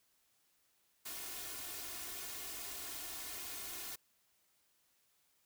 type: noise with comb filter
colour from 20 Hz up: white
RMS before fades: -45 dBFS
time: 1.05-3.96 s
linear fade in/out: 10 ms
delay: 2.8 ms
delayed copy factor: +0.7
effects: white hiss -75 dBFS RMS until 5.45 s